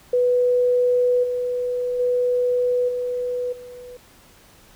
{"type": "tone with level steps", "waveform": "sine", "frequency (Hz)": 493.9, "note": "B4", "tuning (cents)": 0, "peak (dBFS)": [-15, -21, -17, -22, -36], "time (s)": [0.13, 3.97], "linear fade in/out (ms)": 5, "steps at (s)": [1.23, 1.99, 2.88, 3.52], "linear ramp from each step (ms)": 10, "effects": ["pink hiss -51 dBFS RMS until 4.75 s"]}